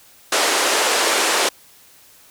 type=band-pass noise; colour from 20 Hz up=pink; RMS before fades=-18 dBFS; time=0.32-1.49 s; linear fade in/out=5 ms; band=390 to 10000 Hz; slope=24 dB/octave; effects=white hiss -49 dBFS RMS until 2.3 s